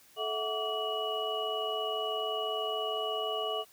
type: tone cluster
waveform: sine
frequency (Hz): 433.1 / 653 / 733 / 1150 / 2924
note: A4 / E5 / F#5 / D6 / F#7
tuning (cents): -27 / -17 / -16 / -37 / -21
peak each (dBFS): -36 / -37 / -39 / -38 / -36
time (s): 0.16-3.65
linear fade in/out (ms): 50
effects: white hiss -60 dBFS RMS until 3.72 s